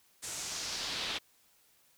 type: noise with band-pass filter sweep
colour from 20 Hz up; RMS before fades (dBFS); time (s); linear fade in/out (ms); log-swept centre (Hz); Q
brown; -38; 0.22-1.19; 20; 8300 to 3400; 2
effects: white hiss -67 dBFS RMS until 1.97 s